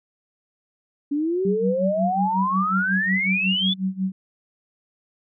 sine exponential sweep, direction up, 280 to 3520 Hz, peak -20 dBFS, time 1.11-3.74 s, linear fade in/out 10 ms
sine tone with tremolo, 189.3 Hz, F#3, 40 cents sharp, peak -19 dBFS, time 1.45-4.12 s, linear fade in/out 2 ms, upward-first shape sine, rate 5.5 Hz, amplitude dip 90%
effects none

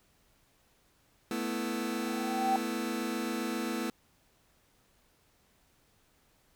sawtooth chord, A suspended second, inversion none, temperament just, 220 / 247.5 / 330 Hz, A3 / B3 / E4, 0 / +4 / +2 cents, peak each -32 dBFS, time 1.31-3.9 s, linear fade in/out 2 ms
sine tone with exponential growth, 771 Hz, G5, 29 cents flat, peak -23 dBFS, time 1.77-2.56 s, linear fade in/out 1 ms, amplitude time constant 170 ms
effects pink hiss -68 dBFS RMS until 6.55 s

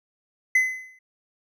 triangle tone with exponential decay, 2033 Hz, B6, 50 cents sharp, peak -12 dBFS, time 0.55-0.99 s, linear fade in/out 5 ms, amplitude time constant 94 ms, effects none

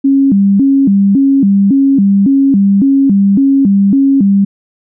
sine tone with vibrato, 232.9 Hz, A#3, 1 cent flat, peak -5 dBFS, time 0.04-4.45 s, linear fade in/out 10 ms, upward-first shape square, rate 1.8 Hz, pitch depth 280 cents each way, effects none

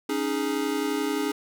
square chord, C# suspended second, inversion none, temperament equal with one note detuned, 277.2 / 308.6 / 415.3 Hz, C#4 / D#4 / G#4, 0 / -14 / 0 cents, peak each -30 dBFS, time 0.09-1.32 s, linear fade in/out 5 ms, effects none

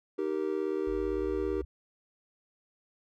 triangle chord, Eb major, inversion none, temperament just, 311.1 / 388.9 / 466.7 Hz, Eb4 / G4 / Bb4, 0 / -14 / +2 cents, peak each -33 / -29 / -34 dBFS, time 0.18-1.62 s, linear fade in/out 10 ms
sine linear sweep, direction up, 53.2 to 65.41 Hz, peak -38 dBFS, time 0.87-1.65 s, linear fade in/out 5 ms
effects none

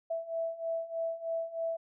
sine beating tone pair, 658 / 661.2 Hz, E5 / E5, -3 / +5 cents, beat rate 3.2 Hz, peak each -37 / -34 dBFS, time 0.1-1.77 s, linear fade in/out 10 ms, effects none

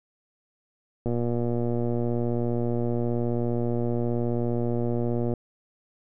click train, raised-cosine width 2 ms, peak -15 dBFS, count 510, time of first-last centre 1.06-5.337 s, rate 119 Hz, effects none

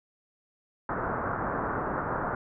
white low-pass noise, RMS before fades -31 dBFS, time 0.89-2.35 s, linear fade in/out 2 ms, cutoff 1500 Hz, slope 48 dB/octave, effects none

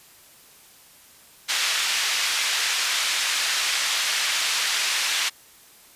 pink band-pass noise, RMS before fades -24 dBFS, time 1.48-5.3 s, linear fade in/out 20 ms, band 2000 to 6500 Hz, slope 12 dB/octave, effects white hiss -51 dBFS RMS until 5.95 s + resampled to 32000 Hz

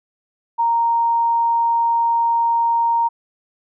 sine tone, 930 Hz, A#5, 4 cents flat, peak -14 dBFS, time 0.58-3.09 s, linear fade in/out 20 ms, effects none

